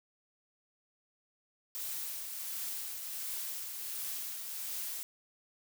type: noise with tremolo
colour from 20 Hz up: blue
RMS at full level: -38 dBFS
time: 1.75-5.03 s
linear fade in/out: 0 ms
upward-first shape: triangle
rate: 1.4 Hz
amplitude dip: 40%
effects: none